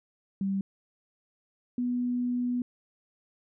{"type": "tone pair in turn", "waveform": "sine", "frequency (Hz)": [195, 245.7], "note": ["G3", "B3"], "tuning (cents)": [-9, -9], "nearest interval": "major third", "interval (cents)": 400, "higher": "second", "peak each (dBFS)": [-26, -26], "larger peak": "neither", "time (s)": [[0.41, 0.61], [1.78, 2.62]], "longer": "second", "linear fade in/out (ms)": 2, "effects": []}